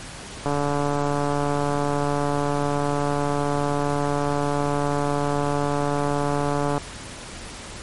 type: click train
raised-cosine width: 1 ms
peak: -10 dBFS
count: 911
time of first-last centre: 0.46-6.779 s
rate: 144 Hz
effects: pink hiss -37 dBFS RMS until 7.82 s + MP3 48 kbps